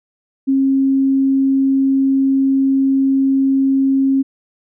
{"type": "tone", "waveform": "sine", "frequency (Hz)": 270, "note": "C#4", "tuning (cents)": -45, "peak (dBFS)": -11, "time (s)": [0.47, 4.23], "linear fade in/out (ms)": 20, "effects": []}